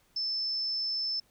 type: tone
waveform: sine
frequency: 5274 Hz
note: E8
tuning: in tune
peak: -29 dBFS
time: 0.16-1.2 s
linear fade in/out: 5 ms
effects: pink hiss -67 dBFS RMS until 1.3 s